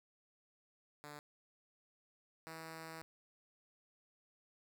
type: tone pair in turn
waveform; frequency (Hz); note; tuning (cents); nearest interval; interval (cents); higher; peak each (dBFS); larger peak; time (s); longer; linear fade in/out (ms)
5% pulse; 147.6 / 161.71; D3 / E3; +9 / -33; major second; 158; second; -38 / -36; second; 1.04-1.19 / 2.47-3.02; second; 0
effects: none